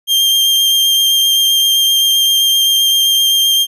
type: tone with vibrato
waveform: 40% pulse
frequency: 3186 Hz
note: G7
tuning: 27 cents sharp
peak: -8 dBFS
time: 0.07-3.67 s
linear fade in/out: 50 ms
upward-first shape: triangle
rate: 7.7 Hz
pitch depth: 13 cents each way
effects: none